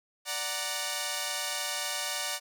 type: chord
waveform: 5% pulse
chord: D augmented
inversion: none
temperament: equal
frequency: 587.3 / 740 / 932.3 Hz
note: D5 / F#5 / A#5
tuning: 0 / 0 / 0 cents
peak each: -24 dBFS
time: 0.25-2.4 s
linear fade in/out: 50 ms
effects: none